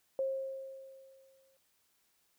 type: tone with exponential decay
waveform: sine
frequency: 535 Hz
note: C5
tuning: 38 cents sharp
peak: -29 dBFS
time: 0.19-1.57 s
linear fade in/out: 1 ms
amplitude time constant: 300 ms
effects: white hiss -74 dBFS RMS until 2.38 s